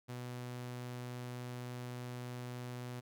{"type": "tone", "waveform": "sawtooth", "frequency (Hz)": 123.47, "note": "B2", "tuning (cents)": 0, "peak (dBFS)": -38, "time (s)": [0.08, 3.01], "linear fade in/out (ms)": 20, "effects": []}